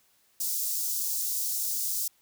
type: high-pass noise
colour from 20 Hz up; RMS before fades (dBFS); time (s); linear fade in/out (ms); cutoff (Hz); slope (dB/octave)
white; -30; 0.4-2.08; 5; 5200; 24
effects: white hiss -66 dBFS RMS until 2.21 s